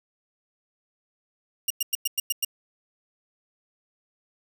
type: tone bursts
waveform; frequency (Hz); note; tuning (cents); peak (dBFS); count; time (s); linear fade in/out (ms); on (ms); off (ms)
10% pulse; 2827; F7; +20; -13; 7; 1.68-2.448; 5; 24; 100
effects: none